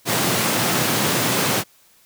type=high-pass noise; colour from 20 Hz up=pink; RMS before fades=-20 dBFS; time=0.05-1.64 s; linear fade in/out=50 ms; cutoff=110 Hz; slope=48 dB/octave; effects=white hiss -55 dBFS RMS until 2.05 s